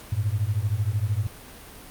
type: beating tone pair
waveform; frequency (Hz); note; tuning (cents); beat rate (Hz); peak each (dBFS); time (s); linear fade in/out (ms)
sine; 98 / 111; G2 / A2; 0 / +16; 13; -25; 0.12-1.27; 5
effects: pink hiss -44 dBFS RMS until 1.9 s + Opus 48 kbps